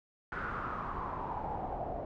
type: noise with low-pass filter sweep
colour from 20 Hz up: pink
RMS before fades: -38 dBFS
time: 0.32-2.05 s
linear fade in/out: 2 ms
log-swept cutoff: 1500 to 660 Hz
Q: 5.8
effects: none